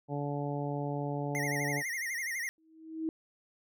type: harmonic tone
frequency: 143.8 Hz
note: D3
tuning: 36 cents flat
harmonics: 1 / 2 / 3 / 4 / 5 / 6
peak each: -35 / -38 / -40 / -41 / -42 / -43 dBFS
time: 0.08-1.83 s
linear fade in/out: 50 ms
type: tone with vibrato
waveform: square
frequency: 1983 Hz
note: B6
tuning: 7 cents sharp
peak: -34 dBFS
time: 1.35-2.49 s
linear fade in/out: 0 ms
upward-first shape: sine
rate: 12 Hz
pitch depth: 140 cents each way
type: tone with exponential growth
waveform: sine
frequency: 320 Hz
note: D#4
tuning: 49 cents sharp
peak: -28 dBFS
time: 2.58-3.09 s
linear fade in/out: 1 ms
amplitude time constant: 110 ms
effects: none